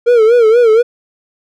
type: tone with vibrato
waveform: triangle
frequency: 460.1 Hz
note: A#4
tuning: 23 cents flat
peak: -3 dBFS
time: 0.06-0.83 s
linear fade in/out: 20 ms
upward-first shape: sine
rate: 4.2 Hz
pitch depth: 110 cents each way
effects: none